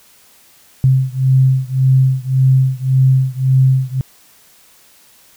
sine beating tone pair, 130.81 / 132.61 Hz, C3 / C3, 0 / +24 cents, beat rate 1.8 Hz, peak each -12 / -13 dBFS, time 0.84-4.01 s, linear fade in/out 0 ms, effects white hiss -48 dBFS RMS until 5.36 s

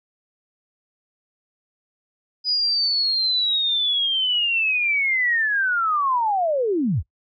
sine linear sweep, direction down, 4978 to 55.2 Hz, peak -18 dBFS, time 2.44-7.03 s, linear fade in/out 50 ms, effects noise-tail reverb RT60 0.1 s tail -21 dB re dry

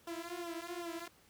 sawtooth tone with flanger, 342.1 Hz, F4, 36 cents flat, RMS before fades -43 dBFS, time 0.07-1.08 s, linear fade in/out 5 ms, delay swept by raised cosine 0.43 to 6.23 ms, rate 2.6 Hz, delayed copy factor -1, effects pink hiss -65 dBFS RMS until 1.29 s + high-pass 60 Hz 12 dB/octave

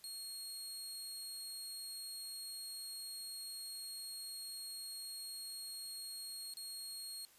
25% pulse tone with dropouts, 4286 Hz, C8, 41 cents sharp, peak -40 dBFS, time 0.04-7.25 s, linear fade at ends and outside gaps 0 ms, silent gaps 6.537-6.57 s, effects white hiss -65 dBFS RMS until 7.38 s + resampled to 32000 Hz

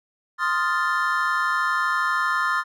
triangle chord, F dominant seventh, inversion second, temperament equal, 1046.5 / 1244.5 / 1396.9 / 1760 Hz, C6 / Eb6 / F6 / A6, 0 / 0 / 0 / 0 cents, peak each -24 dBFS, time 0.38-2.64 s, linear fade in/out 50 ms, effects none

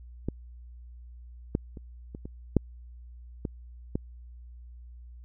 clicks, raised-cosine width 3 ms, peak -16 / -12 / -29 / -26 / -26 / -7 / -18 / -15 dBFS, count 8, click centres 0.286 / 1.551 / 1.772 / 2.149 / 2.255 / 2.567 / 3.452 / 3.955 s, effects added 60 Hz sine -44 dBFS peak until 5.24 s

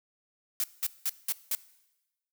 blue noise bursts, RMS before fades -29 dBFS, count 5, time 0.6-1.55 s, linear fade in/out 0 ms, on 38 ms, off 190 ms, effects noise-tail reverb RT60 1.0 s tail -19 dB re dry

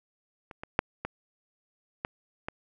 clicks, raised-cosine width 0.5 ms, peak -28 / -23 / -6 / -17 / -15 / -18 dBFS, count 6, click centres 0.512 / 0.635 / 0.791 / 1.05 / 2.049 / 2.485 s, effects none

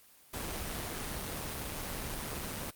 pink noise with amplitude modulation, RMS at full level -36 dBFS, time 0.33-2.71 s, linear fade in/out 10 ms, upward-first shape sine, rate 149 Hz, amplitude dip 40%, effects white hiss -60 dBFS RMS until 2.75 s + Opus 24 kbps

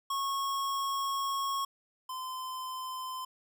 square tone pair in turn, 1097 / 1029.5 Hz, C#6 / C6, -18 / -28 cents, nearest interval minor second, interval 110 cents, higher first, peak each -31 / -37 dBFS, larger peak first, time 0.1-1.65 / 2.09-3.25 s, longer first, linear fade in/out 5 ms, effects none

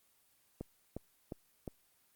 click train, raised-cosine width 2 ms, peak -27 dBFS, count 4, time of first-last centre 0.61-1.678 s, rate 2.81 Hz, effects white hiss -71 dBFS RMS until 2.15 s + Opus 24 kbps

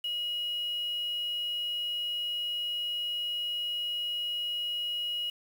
sine tone with quantisation, 2900 Hz, F#7, 35 cents flat, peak -30 dBFS, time 0.04-5.3 s, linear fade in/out 5 ms, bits 8, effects none

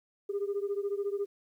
sine beating tone pair, 397.8 / 411.8 Hz, G4 / G#4, +25 / -15 cents, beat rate 14 Hz, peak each -31 / -33 dBFS, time 0.29-1.26 s, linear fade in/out 10 ms, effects tanh soft clip ceiling -25 dBFS + 11-bit

